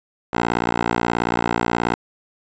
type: tone with band-pass filter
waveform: 10% pulse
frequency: 58.5 Hz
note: A#1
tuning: 7 cents sharp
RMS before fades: -21 dBFS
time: 0.33-1.95 s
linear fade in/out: 5 ms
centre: 950 Hz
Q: 0.73
effects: resampled to 16000 Hz